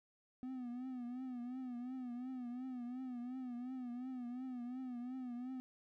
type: tone with vibrato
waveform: triangle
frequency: 250 Hz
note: B3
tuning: 21 cents sharp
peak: -40 dBFS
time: 0.43-5.6 s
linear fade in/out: 0 ms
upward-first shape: triangle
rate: 2.8 Hz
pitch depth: 91 cents each way
effects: none